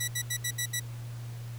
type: tone bursts at uneven times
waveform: 10% pulse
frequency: 1954 Hz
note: B6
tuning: 19 cents flat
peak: -20 dBFS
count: 6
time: 0-0.08 / 0.15-0.22 / 0.3-0.37 / 0.44-0.51 / 0.58-0.66 / 0.73-0.8 s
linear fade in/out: 10 ms
effects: added 118 Hz sine -37 dBFS peak until 1.58 s + pink hiss -52 dBFS RMS until 1.58 s